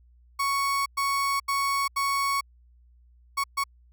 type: tone bursts at uneven times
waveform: 35% pulse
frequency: 1111 Hz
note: C#6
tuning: 4 cents sharp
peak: -22 dBFS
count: 6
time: 0.39-0.86 / 0.97-1.4 / 1.48-1.88 / 1.96-2.41 / 3.37-3.44 / 3.57-3.64 s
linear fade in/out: 10 ms
effects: added 60 Hz sine -54 dBFS peak until 3.92 s